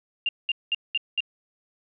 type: tone bursts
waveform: sine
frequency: 2794 Hz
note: F7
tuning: in tune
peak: -21 dBFS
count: 5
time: 0.26-1.205 s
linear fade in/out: 2 ms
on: 29 ms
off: 200 ms
effects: none